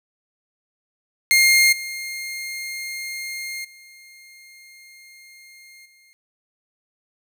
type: tone with level steps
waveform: sawtooth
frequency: 2124 Hz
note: C7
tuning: 25 cents sharp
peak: -9 / -25 / -41 / -49 dBFS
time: 1.31-6.13 s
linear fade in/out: 0 ms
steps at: 1.72 / 3.64 / 5.85 s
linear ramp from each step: 10 ms
effects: none